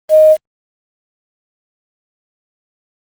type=tone with quantisation; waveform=sine; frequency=622.3 Hz; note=D#5; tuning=in tune; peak=-3 dBFS; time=0.09-0.37 s; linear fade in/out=50 ms; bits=5; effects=Opus 32 kbps